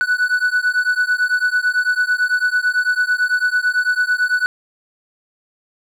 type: beating tone pair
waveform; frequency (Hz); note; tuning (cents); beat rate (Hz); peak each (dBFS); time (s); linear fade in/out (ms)
triangle; 1480 / 1489; F#6 / F#6; 0 / +11; 9; -16; 0.01-4.46; 0
effects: none